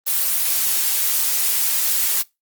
blue noise, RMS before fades -19 dBFS, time 0.06-2.23 s, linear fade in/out 20 ms, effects noise-tail reverb RT60 0.2 s tail -22 dB re dry + Opus 24 kbps

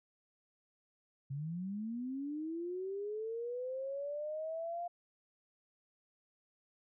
sine linear sweep, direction up, 132.4 to 703 Hz, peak -37 dBFS, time 1.3-4.88 s, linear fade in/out 10 ms, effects none

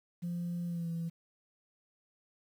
sine tone with pitch glide, 173.5 to 167.01 Hz, F3 to E3, -11 to +23 cents, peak -32 dBFS, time 0.22-1.1 s, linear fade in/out 20 ms, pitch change -66 cents, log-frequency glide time 0.66-0.89 s, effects tanh soft clip ceiling -31 dBFS + 10-bit

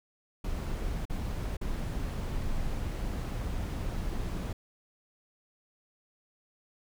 brown noise with dropouts, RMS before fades -33 dBFS, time 0.44-4.53 s, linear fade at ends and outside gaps 5 ms, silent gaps 1.054-1.097 / 1.569-1.612 s, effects none

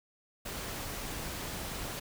pink noise, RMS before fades -39 dBFS, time 0.45-2 s, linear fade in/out 10 ms, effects none

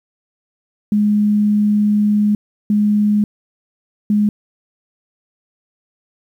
sine tone bursts at uneven times, 208.6 Hz, G#3, 8 cents sharp, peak -11 dBFS, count 3, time 0.92-2.35 / 2.7-3.24 / 4.1-4.29 s, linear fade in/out 2 ms, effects 8-bit

